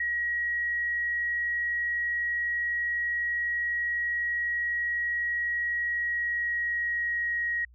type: tone with pitch glide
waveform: sine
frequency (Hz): 1904 to 1891.9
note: A#6 to A#6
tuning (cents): +36 to +25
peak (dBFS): -26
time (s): 0-7.65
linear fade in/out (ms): 5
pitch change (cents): -11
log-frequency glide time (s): 5.84-7.39
effects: added 60 Hz sine -52 dBFS peak until 7.74 s